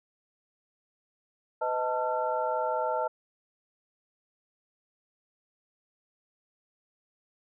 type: tone cluster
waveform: sine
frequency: 503 / 627 / 887 / 1363 Hz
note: B4 / D#5 / A5 / F6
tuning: +32 / +13 / +14 / -43 cents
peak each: -33 / -31 / -30 / -36 dBFS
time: 1.61-3.08 s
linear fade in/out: 10 ms
effects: none